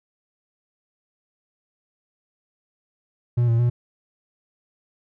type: tone with pitch steps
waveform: triangle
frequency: 120.5 / 115.9 / 120.7 Hz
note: B2 / A#2 / B2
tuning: -42 / -10 / -39 cents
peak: -14 dBFS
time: 3.37-3.7 s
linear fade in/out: 10 ms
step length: 110 ms
effects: none